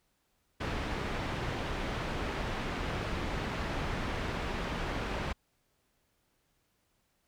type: low-pass noise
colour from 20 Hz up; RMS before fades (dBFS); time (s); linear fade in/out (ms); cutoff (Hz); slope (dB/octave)
pink; -35; 0.6-5.33; 10; 2800; 12
effects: pink hiss -75 dBFS RMS until 7.27 s